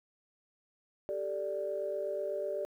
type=chord; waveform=sine; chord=G suspended second; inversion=none; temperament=equal; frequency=392 / 440 / 587.3 Hz; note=G4 / A4 / D5; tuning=0 / 0 / 0 cents; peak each=-38 / -40 / -34 dBFS; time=1.09-2.65 s; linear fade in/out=0 ms; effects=tanh soft clip ceiling -23 dBFS + 11-bit